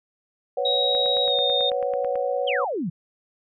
sine chord, B suspended second, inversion none, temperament equal with one note detuned, 495.9 / 554.4 / 740 Hz, B4 / C#5 / F#5, +7 / 0 / 0 cents, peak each -26 / -25 / -29 dBFS, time 0.57-2.65 s, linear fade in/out 5 ms
sine tone with pitch glide, 3808 to 3666 Hz, A#7 to A#7, +36 to -30 cents, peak -21 dBFS, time 0.65-1.7 s, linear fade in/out 5 ms, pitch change -66 cents, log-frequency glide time 1.25-1.36 s
click train, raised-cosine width 0.5 ms, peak -24 dBFS, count 12, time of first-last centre 0.95-2.156 s, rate 9.12 Hz
sine exponential sweep, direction down, 3373 to 148.1 Hz, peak -24 dBFS, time 2.47-2.9 s, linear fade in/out 10 ms
effects none

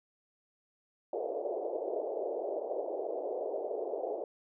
pink band-pass noise, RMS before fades -36 dBFS, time 1.13-4.24 s, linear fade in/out 2 ms, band 380 to 690 Hz, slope 48 dB/octave, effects none

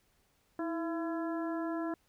harmonic tone with a mistuned harmonic, 337.2 Hz, E4, 39 cents sharp, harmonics 1 / 2 / 3 / 4 / 5, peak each -34 / -40 / -44 / -46 / -48 dBFS, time 0.59-1.94 s, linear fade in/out 2 ms, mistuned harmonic 1, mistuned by -63 cents, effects pink hiss -72 dBFS RMS until 2.08 s

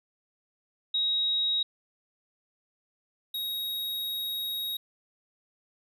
sine / square tone pair in turn, 3800 / 3784 Hz, A#7 / A#7, +33 / +25 cents, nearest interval unison, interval 8 cents, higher first, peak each -24 / -31 dBFS, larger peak first, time 0.94-1.63 / 3.34-4.77 s, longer second, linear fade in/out 5 ms, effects none

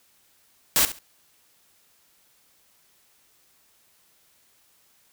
white noise with echo, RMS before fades -19 dBFS, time 0.76-0.85 s, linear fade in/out 0 ms, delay 69 ms, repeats 2, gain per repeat -14 dB, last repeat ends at 0.988 s, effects white hiss -62 dBFS RMS until 5.12 s

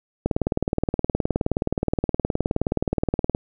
click train, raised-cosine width 2 ms, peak -7 dBFS, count 60, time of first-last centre 0.26-3.349 s, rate 19.1 Hz, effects none

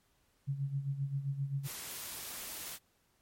sine tone with tremolo, 138.59 Hz, C#3, in tune, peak -30 dBFS, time 0.47-1.68 s, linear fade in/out 20 ms, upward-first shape sine, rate 7.6 Hz, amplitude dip 70%
white noise, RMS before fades -43 dBFS, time 1.63-2.79 s, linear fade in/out 50 ms
effects pink hiss -73 dBFS RMS until 3.21 s + MP3 64 kbps

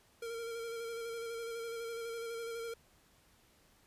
square tone with vibrato, 461.5 Hz, A#4, 17 cents flat, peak -40 dBFS, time 0.22-2.74 s, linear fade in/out 5 ms, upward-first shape square, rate 12 Hz, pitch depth 21 cents each way, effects pink hiss -67 dBFS RMS until 3.86 s + resampled to 32000 Hz

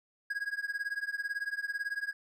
triangle tone with tremolo, 1645 Hz, G#6, 17 cents flat, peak -27 dBFS, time 0.3-2.13 s, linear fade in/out 5 ms, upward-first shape triangle, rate 18 Hz, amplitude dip 100%, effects none

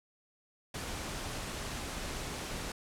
pink noise, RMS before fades -39 dBFS, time 0.74-2.72 s, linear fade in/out 5 ms, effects low-pass 10000 Hz 12 dB/octave

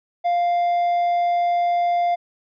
triangle tone, 698.5 Hz, F5, in tune, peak -15 dBFS, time 0.24-2.16 s, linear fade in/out 20 ms, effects resampled to 11025 Hz

